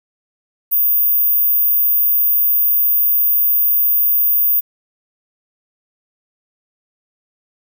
sine tone, 14917 Hz, A#9, in tune, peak -11 dBFS, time 0.71-4.61 s, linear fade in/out 20 ms, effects 8-bit

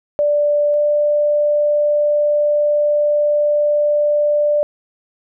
sine tone pair in turn, 587.3 / 591 Hz, D5 / D5, 0 / +11 cents, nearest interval unison, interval 11 cents, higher second, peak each -12 dBFS, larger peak neither, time 0.19-0.74 / 0.74-4.63 s, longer second, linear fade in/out 0 ms, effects none

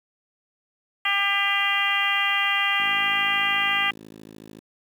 harmonic tone, 399.2 Hz, G4, 32 cents sharp, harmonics 2 / 3 / 4 / 5 / 6 / 7 / 8, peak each -31 / -28 / -31 / -24 / -29 / -26 / -30 dBFS, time 1.05-3.91 s, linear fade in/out 5 ms
click train, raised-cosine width 3 ms, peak -28 dBFS, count 97, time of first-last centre 2.8-4.588 s, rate 53.7 Hz
effects high-pass 200 Hz 12 dB/octave + 8-bit

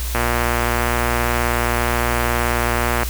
click train, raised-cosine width 0.5 ms, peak -4 dBFS, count 344, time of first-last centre 0.15-3.032 s, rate 119 Hz, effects added 60 Hz sine -22 dBFS peak until 3.09 s + white hiss -30 dBFS RMS until 3.09 s

